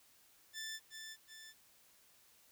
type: tone with echo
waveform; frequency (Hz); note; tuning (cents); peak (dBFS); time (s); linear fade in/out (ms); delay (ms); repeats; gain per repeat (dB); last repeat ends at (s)
15% pulse; 1764; A6; +4; -36; 0.53-0.8; 50; 370; 2; -5; 1.54
effects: white hiss -67 dBFS RMS until 2.51 s